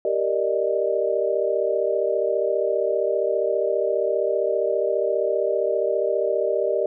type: chord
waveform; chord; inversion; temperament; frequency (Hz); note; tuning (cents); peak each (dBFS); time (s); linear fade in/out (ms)
sine; Eb major seventh; first; equal; 392 / 466.2 / 587.3 / 622.3; G4 / Bb4 / D5 / Eb5; 0 / 0 / 0 / 0; -25; 0.05-6.86; 2
effects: none